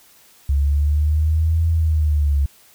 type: linear two-way sweep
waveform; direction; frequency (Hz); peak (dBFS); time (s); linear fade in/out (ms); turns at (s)
sine; up then down; 69.3 to 82.7 to 69.3; -14; 0.49-2.46; 5; 1.68
effects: white hiss -51 dBFS RMS until 2.74 s